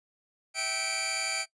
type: tone cluster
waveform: 15% pulse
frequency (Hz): 652 / 777 / 2258 / 2369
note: E5 / G5 / C#7 / D7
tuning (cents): -19 / -16 / +31 / +14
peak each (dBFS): -33 / -31 / -28 / -25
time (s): 0.54-1.46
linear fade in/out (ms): 50
effects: noise-tail reverb RT60 0.1 s tail -19 dB re dry + resampled to 22050 Hz